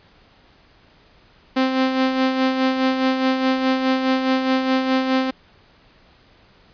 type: tone with tremolo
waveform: sawtooth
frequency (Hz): 261.6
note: C4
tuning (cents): 0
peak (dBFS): -11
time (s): 1.56-5.31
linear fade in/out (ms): 10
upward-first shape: sine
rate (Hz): 4.8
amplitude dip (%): 50
effects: pink hiss -53 dBFS RMS until 6.73 s + resampled to 11025 Hz